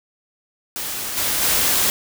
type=noise with level steps; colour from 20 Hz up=white; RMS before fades=-27 / -21 / -18 dBFS; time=0.76-1.9 s; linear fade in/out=0 ms; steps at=1.16 / 1.41 s; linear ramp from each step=20 ms; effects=none